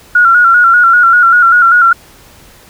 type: tone with vibrato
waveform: sine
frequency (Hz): 1405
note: F6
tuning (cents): +10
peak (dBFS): -3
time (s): 0.15-1.93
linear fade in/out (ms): 5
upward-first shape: square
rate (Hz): 5.1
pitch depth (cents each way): 53
effects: pink hiss -40 dBFS RMS until 2.69 s